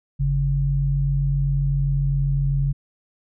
sine tone pair together, 46.25 / 138.59 Hz, F#1 / C#3, 0 / 0 cents, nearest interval octave + perfect fifth, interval 1900 cents, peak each -23 / -19 dBFS, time 0.19-2.73 s, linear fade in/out 20 ms, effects none

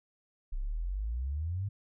sine exponential sweep, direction up, 30.98 to 103.83 Hz, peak -31 dBFS, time 0.52-1.69 s, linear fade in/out 10 ms, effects none

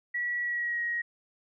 sine tone with pitch glide, 1934 to 1890.9 Hz, B6 to A#6, -37 to +24 cents, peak -28 dBFS, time 0.14-1.02 s, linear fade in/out 10 ms, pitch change -39 cents, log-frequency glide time 0.42-0.81 s, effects none

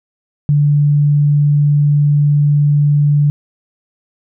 sine tone, 146.1 Hz, D3, 9 cents flat, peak -8 dBFS, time 0.49-3.3 s, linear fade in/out 0 ms, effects none

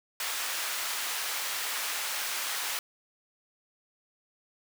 pink high-pass noise, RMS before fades -33 dBFS, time 0.2-2.79 s, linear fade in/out 2 ms, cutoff 1200 Hz, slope 12 dB/octave, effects none

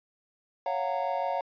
triangle chord, Gb major seventh, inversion second, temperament just, 555 / 693.7 / 740 / 925 Hz, Db5 / F5 / Gb5 / Bb5, +2 / -12 / 0 / -14 cents, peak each -31 dBFS, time 0.66-1.41 s, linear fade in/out 2 ms, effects resampled to 11025 Hz

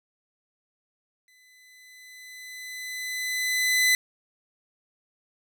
sawtooth tone with exponential growth, 2010 Hz, B6, 30 cents sharp, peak -14 dBFS, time 1.28-3.95 s, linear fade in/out 1 ms, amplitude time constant 580 ms, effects none

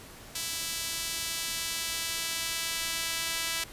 sawtooth tone with high-pass filter sweep, 329.6 Hz, E4, in tune, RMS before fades -33 dBFS, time 0.35-3.64 s, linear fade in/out 5 ms, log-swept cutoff 4000 to 2400 Hz, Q 0.73, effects pink hiss -48 dBFS RMS until 3.72 s + resampled to 32000 Hz

